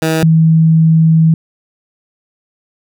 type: tone pair in turn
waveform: 15% pulse / sine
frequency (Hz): 160 / 161.21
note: D#3 / E3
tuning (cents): +49 / -38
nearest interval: unison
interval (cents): 13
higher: second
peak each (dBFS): -5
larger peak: neither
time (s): 0.02-0.23 / 0.23-1.34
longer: second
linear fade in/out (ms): 2
effects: none